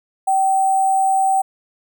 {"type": "tone with sample-and-hold", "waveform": "sine", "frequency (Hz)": 770, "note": "G5", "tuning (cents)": -31, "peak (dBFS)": -13, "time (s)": [0.27, 1.42], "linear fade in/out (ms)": 10, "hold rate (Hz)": 8820, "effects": []}